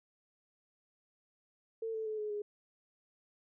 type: tone with pitch steps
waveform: sine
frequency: 450 / 441 / 432.2 / 423.5 / 415 Hz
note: A4 / A4 / A4 / G#4 / G#4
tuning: +39 / +4 / -31 / +34 / -1 cents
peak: -35 dBFS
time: 1.82-2.42 s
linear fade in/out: 5 ms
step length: 120 ms
effects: none